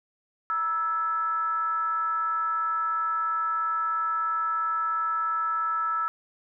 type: tone with frequency modulation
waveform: sine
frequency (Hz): 1318.5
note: E6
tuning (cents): 0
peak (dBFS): -24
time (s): 0.5-6.08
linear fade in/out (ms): 0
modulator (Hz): 367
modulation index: 0.39
effects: none